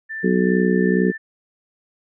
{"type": "tone with tremolo", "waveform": "sine", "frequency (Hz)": 1773, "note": "A6", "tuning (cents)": 13, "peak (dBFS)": -26, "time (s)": [0.09, 1.18], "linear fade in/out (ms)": 20, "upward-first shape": "triangle", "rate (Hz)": 2.8, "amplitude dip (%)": 35}
{"type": "harmonic tone", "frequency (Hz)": 62.1, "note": "B1", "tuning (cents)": 10, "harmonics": [3, 4, 5, 6, 7], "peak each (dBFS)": [-18, -22, -27, -21, -22], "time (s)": [0.23, 1.12], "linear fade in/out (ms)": 20}
{"effects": []}